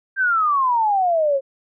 sine exponential sweep, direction down, 1599 to 528 Hz, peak -15 dBFS, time 0.16-1.41 s, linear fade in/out 50 ms, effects none

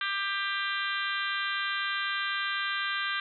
harmonic tone, 396 Hz, G4, 18 cents sharp, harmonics 3 / 4 / 5 / 6 / 7 / 8 / 9 / 10, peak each -35 / -32 / -38 / -40 / -41 / -38 / -40 / -41 dBFS, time 0.01-3.2 s, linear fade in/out 2 ms, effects none

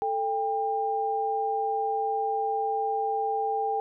sine tone pair together, 440.7 / 798 Hz, A4 / G5, +3 / +31 cents, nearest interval minor seventh, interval 1028 cents, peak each -30 / -26 dBFS, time 0.02-3.8 s, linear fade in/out 0 ms, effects none

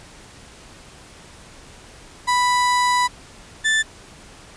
35% pulse tone pair in turn, 988 / 1760.4 Hz, B5 / A6, 0 / 0 cents, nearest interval minor seventh, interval 1000 cents, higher second, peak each -14 / -14 dBFS, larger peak neither, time 2.27-3.08 / 3.64-3.83 s, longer first, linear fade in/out 20 ms, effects pink hiss -44 dBFS RMS until 4.56 s + resampled to 22050 Hz

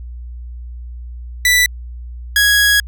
sawtooth tone pair in turn, 1975.5 / 1661.2 Hz, B6 / G#6, 0 / 0 cents, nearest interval minor third, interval 300 cents, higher first, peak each -6 dBFS, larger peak neither, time 1.45-1.66 / 2.36-2.8 s, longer second, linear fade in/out 2 ms, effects added 60 Hz sine -27 dBFS peak until 2.87 s

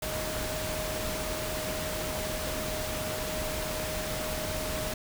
sine tone in noise, 622.3 Hz, D#5, in tune, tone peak -36 dBFS, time 0.02-4.94 s, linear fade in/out 5 ms, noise pink, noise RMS -34 dBFS, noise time 0.02-4.94 s, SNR -5 dB, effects none

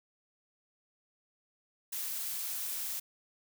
blue noise, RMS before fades -37 dBFS, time 1.92-3 s, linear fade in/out 10 ms, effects none

